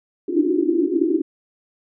white band-pass noise, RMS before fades -19 dBFS, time 0.28-1.22 s, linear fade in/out 10 ms, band 280 to 370 Hz, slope 96 dB/octave, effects none

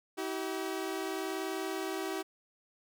sawtooth tone pair together, 321.7 / 382.6 Hz, E4 / G4, -42 / -42 cents, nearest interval minor third, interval 300 cents, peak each -34 / -32 dBFS, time 0.17-2.23 s, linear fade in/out 20 ms, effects none

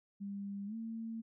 sine tone with pitch glide, 200 to 225.8 Hz, G3 to A3, +35 to +45 cents, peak -39 dBFS, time 0.2-1.22 s, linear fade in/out 20 ms, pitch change +210 cents, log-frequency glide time 0.66-0.75 s, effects none

